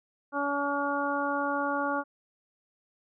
harmonic tone, 284.2 Hz, C#4, 43 cents sharp, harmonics 1 / 2 / 3 / 4 / 5, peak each -33 / -33 / -33 / -33 / -33 dBFS, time 0.32-2.04 s, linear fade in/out 50 ms, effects none

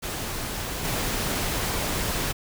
pink noise with level steps, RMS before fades -31 / -27 dBFS, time 0.02-2.33 s, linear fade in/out 20 ms, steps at 0.84 s, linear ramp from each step 10 ms, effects none

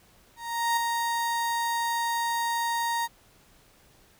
35% pulse tone with ADSR envelope, 932.3 Hz, A#5, in tune, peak -20 dBFS, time 0.36-3.08 s, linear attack 410 ms, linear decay 3 ms, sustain -4 dB, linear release 36 ms, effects pink hiss -59 dBFS RMS until 4.19 s

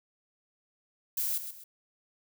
violet noise with echo, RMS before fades -31 dBFS, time 1.17-1.38 s, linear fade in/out 5 ms, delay 130 ms, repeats 2, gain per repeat -9 dB, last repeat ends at 1.64 s, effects none

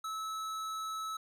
sine tone with hard clipping, 1300 Hz, E6, 24 cents flat, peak -38 dBFS, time 0.04-1.17 s, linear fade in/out 5 ms, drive 15 dB, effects none

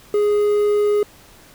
triangle tone with quantisation, 415.3 Hz, G#4, in tune, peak -12 dBFS, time 0.14-1.03 s, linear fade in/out 2 ms, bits 7, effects pink hiss -47 dBFS RMS until 1.54 s

